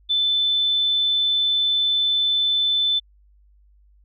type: tone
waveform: sine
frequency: 3520 Hz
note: A7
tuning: in tune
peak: -17 dBFS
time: 0.09-3 s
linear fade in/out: 20 ms
effects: added 50 Hz sine -52 dBFS peak until 4.04 s